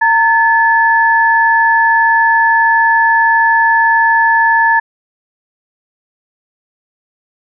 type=tone pair together; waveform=sine; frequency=916 / 1729.2 Hz; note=A#5 / A6; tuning=-31 / -31 cents; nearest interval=major seventh; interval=1100 cents; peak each=-10 dBFS; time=0.01-4.8 s; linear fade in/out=10 ms; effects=none